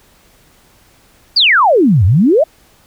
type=exponential two-way sweep; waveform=sine; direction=down then up; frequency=4990 to 84.7 to 688 Hz; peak=-6 dBFS; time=1.36-2.44 s; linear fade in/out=10 ms; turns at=2.05 s; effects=pink hiss -49 dBFS RMS until 2.86 s